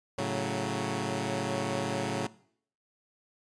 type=chord; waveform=10% pulse; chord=F# minor; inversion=first; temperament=equal; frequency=110 / 138.59 / 185 Hz; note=A2 / C#3 / F#3; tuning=0 / 0 / 0 cents; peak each=-26 dBFS; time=0.18-2.27 s; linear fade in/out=5 ms; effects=noise-tail reverb RT60 0.6 s tail -20 dB re dry + resampled to 22050 Hz